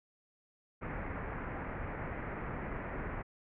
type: low-pass noise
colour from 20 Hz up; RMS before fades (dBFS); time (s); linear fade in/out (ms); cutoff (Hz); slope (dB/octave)
pink; -40; 0.81-3.23; 20; 2200; 48
effects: none